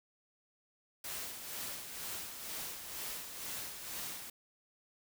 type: noise with tremolo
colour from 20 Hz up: white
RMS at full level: -41 dBFS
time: 1.04-4.3 s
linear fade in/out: 5 ms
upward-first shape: sine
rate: 2.1 Hz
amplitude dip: 50%
effects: none